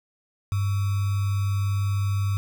sine tone with sample-and-hold, 99.3 Hz, G2, 23 cents sharp, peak -21 dBFS, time 0.52-2.37 s, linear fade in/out 0 ms, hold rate 1225 Hz, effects none

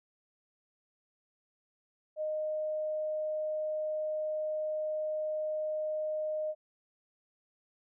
sine tone, 617 Hz, D#5, 15 cents flat, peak -31 dBFS, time 2.16-6.55 s, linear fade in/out 50 ms, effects none

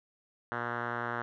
5% pulse tone with low-pass filter, 119.3 Hz, A#2, 41 cents sharp, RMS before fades -35 dBFS, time 0.52-1.22 s, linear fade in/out 0 ms, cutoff 1600 Hz, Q 2.9, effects none

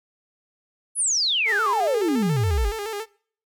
sine exponential sweep, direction down, 10980 to 42.35 Hz, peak -19 dBFS, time 0.95-2.73 s, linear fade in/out 50 ms
sawtooth tone with vibrato, 425.5 Hz, G#4, 42 cents sharp, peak -24 dBFS, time 1.45-3.06 s, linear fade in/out 50 ms, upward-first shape square, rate 7.1 Hz, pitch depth 74 cents each way
effects noise-tail reverb RT60 0.5 s tail -23 dB re dry

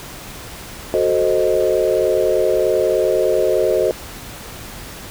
sine chord, F# diminished seventh, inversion none, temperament equal, 370 / 440 / 523.3 / 622.3 Hz, F#4 / A4 / C5 / Eb5, 0 / 0 / 0 / 0 cents, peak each -19 dBFS, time 0.94-3.91 s, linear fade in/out 0 ms, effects pink hiss -34 dBFS RMS until 5.1 s

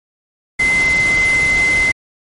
sine tone in noise, 2058 Hz, C7, 29 cents flat, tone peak -11 dBFS, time 0.59-1.92 s, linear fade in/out 10 ms, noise pink, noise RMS -24 dBFS, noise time 0.59-1.92 s, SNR +10 dB, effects MP3 48 kbps

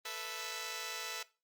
5% pulse chord, A suspended second, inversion none, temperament just, 440 / 495 / 660 Hz, A4 / B4 / E5, 0 / +4 / +2 cents, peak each -34 dBFS, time 0.05-1.23 s, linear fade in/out 5 ms, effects noise-tail reverb RT60 0.3 s tail -19 dB re dry + Opus 32 kbps

